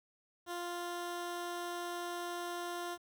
15% pulse tone, 349.2 Hz, F4, in tune, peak -32 dBFS, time 0.46-2.98 s, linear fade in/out 50 ms, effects 11-bit

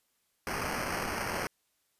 blue noise with sample-and-hold, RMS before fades -34 dBFS, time 0.47-1.47 s, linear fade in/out 0 ms, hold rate 3675 Hz, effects white hiss -75 dBFS RMS until 1.99 s + resampled to 32000 Hz

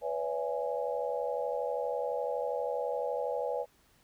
sine chord, C# minor seventh, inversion third, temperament equal with one note detuned, 493.9 / 566 / 659.3 / 830.6 Hz, B4 / C#5 / E5 / G#5, 0 / +36 / 0 / 0 cents, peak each -34 / -35 / -39 / -38 dBFS, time 0.01-3.66 s, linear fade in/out 50 ms, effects pink hiss -66 dBFS RMS until 4.03 s

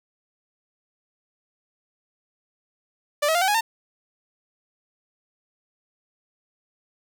sawtooth tone with pitch steps, 587.3 / 640.5 / 698.4 / 761.6 / 830.6 / 905.7 Hz, D5 / E5 / F5 / F#5 / G#5 / A5, 0 / -50 / 0 / +50 / 0 / +50 cents, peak -15 dBFS, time 3.22-3.61 s, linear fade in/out 10 ms, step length 65 ms, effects none

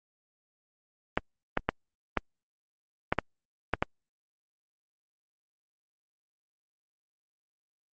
clicks, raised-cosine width 0.5 ms, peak -9 dBFS, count 8, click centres 1.175 / 1.574 / 1.69 / 2.173 / 3.125 / 3.187 / 3.737 / 3.825 s, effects Opus 32 kbps

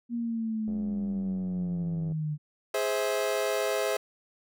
sine linear sweep, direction down, 238.5 to 148.2 Hz, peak -28 dBFS, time 0.09-2.38 s, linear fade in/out 50 ms
click train, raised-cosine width 2 ms, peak -32 dBFS, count 134, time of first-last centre 0.68-2.121 s, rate 92.3 Hz
40% pulse chord, Ab augmented, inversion none, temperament equal with one note detuned, 415.3 / 523.3 / 650.9 Hz, Ab4 / C5 / E5, 0 / 0 / -22 cents, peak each -30 dBFS, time 2.74-3.97 s, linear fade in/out 5 ms
effects none

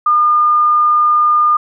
sine tone, 1212 Hz, D#6, 46 cents flat, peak -8 dBFS, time 0.06-1.57 s, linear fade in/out 5 ms, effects none

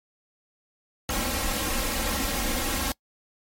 pink noise with comb filter, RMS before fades -27 dBFS, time 1.09-2.92 s, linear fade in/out 2 ms, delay 3.7 ms, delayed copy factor +0.85, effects noise-tail reverb RT60 0.1 s tail -25 dB re dry + MP3 64 kbps

